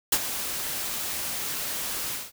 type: noise with ADSR envelope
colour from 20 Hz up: white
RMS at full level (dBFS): -19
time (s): 0.12-2.32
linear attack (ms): 7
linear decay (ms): 52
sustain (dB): -12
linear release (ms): 190
effects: none